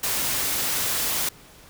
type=noise; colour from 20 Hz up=white; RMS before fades=-25 dBFS; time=0.03-1.29 s; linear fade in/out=5 ms; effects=pink hiss -49 dBFS RMS until 1.69 s